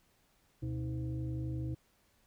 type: tone with frequency modulation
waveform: sine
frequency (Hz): 123.47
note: B2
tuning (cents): 0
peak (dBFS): -34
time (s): 0.62-1.75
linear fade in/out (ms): 10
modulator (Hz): 195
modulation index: 0.91
effects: pink hiss -71 dBFS RMS until 2.26 s